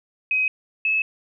sine tone pair in turn, 2527 / 2594 Hz, D#7 / E7, +26 / -28 cents, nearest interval unison, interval 46 cents, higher second, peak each -18 dBFS, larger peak neither, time 0.31-0.48 / 0.85-1.02 s, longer neither, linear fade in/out 2 ms, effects none

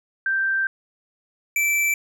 sine / square tone pair in turn, 1568 / 2328 Hz, G6 / D7, 0 / -16 cents, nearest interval perfect fifth, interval 684 cents, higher second, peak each -19 dBFS, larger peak neither, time 0.26-0.67 / 1.56-1.94 s, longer first, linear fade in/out 2 ms, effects none

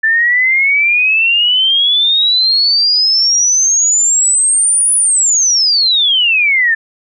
sine exponential two-way sweep, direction up then down, 1760 to 9956 to 1760 Hz, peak -8 dBFS, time 0.03-6.75 s, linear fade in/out 10 ms, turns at 4.95 s, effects none

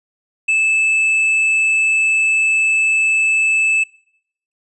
sine tone with tanh clipping, 2622 Hz, E7, 10 cents flat, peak -13 dBFS, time 0.48-3.84 s, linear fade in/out 10 ms, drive 5 dB, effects noise-tail reverb RT60 0.7 s tail -22 dB re dry + resampled to 24000 Hz

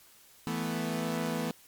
sawtooth chord, E suspended fourth, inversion none, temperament equal, 164.81 / 220 / 246.9 Hz, E3 / A3 / B3, 0 / 0 / 0 cents, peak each -31 dBFS, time 0.47-1.51 s, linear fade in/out 0 ms, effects white hiss -58 dBFS RMS until 1.67 s + MP3 96 kbps

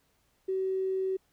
triangle tone with tanh clipping, 379.5 Hz, F#4, 44 cents sharp, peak -27 dBFS, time 0.48-1.17 s, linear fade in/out 10 ms, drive 3 dB, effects pink hiss -71 dBFS RMS until 1.32 s

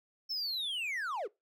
triangle linear sweep, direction down, 5390 to 329.6 Hz, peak -32 dBFS, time 0.29-1.28 s, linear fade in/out 20 ms, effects noise-tail reverb RT60 0.2 s tail -21 dB re dry

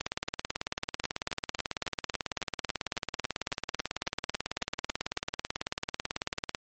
two click trains, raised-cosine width 0.2 ms, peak -15 / -13 dBFS, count 16 / 120, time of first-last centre 1.04-5.172 / 0.01-6.548 s, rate 3.63 / 18.2 Hz, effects MP3 32 kbps

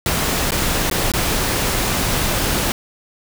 pink noise with dropouts, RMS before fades -19 dBFS, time 0.06-2.72 s, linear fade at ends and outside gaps 1 ms, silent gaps 0.507-0.519 / 0.899-0.912 / 1.118-1.137 s, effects none

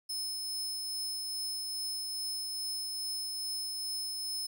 sawtooth tone with tremolo, 5210 Hz, E8, 21 cents flat, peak -31 dBFS, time 0.09-4.47 s, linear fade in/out 10 ms, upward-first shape triangle, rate 2.4 Hz, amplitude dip 25%, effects none

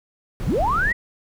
brown noise, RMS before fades -27 dBFS, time 0.4-0.92 s, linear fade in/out 0 ms
sine linear sweep, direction up, 58.27 to 1975.5 Hz, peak -18 dBFS, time 0.46-0.93 s, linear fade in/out 10 ms
effects none

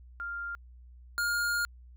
sine / square tone pair in turn, 1396.9 / 1416.4 Hz, F6 / F6, 0 / +24 cents, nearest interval unison, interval 24 cents, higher second, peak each -34 / -28 dBFS, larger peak second, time 0.2-0.55 / 1.18-1.65 s, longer second, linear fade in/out 0 ms, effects added 61 Hz sine -49 dBFS peak until 1.96 s

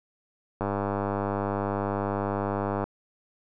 click train, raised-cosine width 1 ms, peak -14 dBFS, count 224, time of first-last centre 0.61-2.84 s, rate 100 Hz, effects none

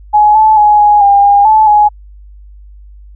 sine tone with pitch steps, 841 / 868 / 838 / 832 / 803 / 809 / 868 / 837 Hz, G#5 / A5 / G#5 / G#5 / G5 / G#5 / A5 / G#5, +22 / -24 / +15 / +3 / +41 / -46 / -24 / +13 cents, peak -3 dBFS, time 0.13-1.89 s, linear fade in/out 20 ms, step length 220 ms, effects added 50 Hz sine -32 dBFS peak until 3.15 s

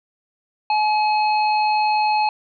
harmonic tone, 851 Hz, G#5, 42 cents sharp, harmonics 1 / 3 / 5, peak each -16 / -26 / -30 dBFS, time 0.7-2.29 s, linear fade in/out 2 ms, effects none

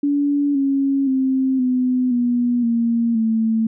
sine tone with pitch steps, 286.4 / 274.7 / 263.5 / 252.8 / 242.5 / 232.6 / 223.2 Hz, D4 / C#4 / C4 / B3 / B3 / A#3 / A3, -43 / -16 / +12 / +41 / -31 / -4 / +25 cents, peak -15 dBFS, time 0.03-3.67 s, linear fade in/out 5 ms, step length 520 ms, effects none

